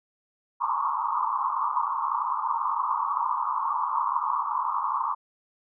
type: band-pass noise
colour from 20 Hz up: pink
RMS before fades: -27 dBFS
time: 0.6-5.15 s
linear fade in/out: 20 ms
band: 900 to 1200 Hz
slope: 96 dB/octave
effects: none